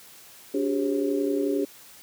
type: tone cluster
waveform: sine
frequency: 287.2 / 372.3 / 403.5 / 539 Hz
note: D4 / F#4 / G#4 / C#5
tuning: -39 / +11 / -50 / -49 cents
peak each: -26 / -32 / -26 / -33 dBFS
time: 0.54-1.65 s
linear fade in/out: 5 ms
effects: white hiss -49 dBFS RMS until 2.02 s + high-pass 80 Hz 12 dB/octave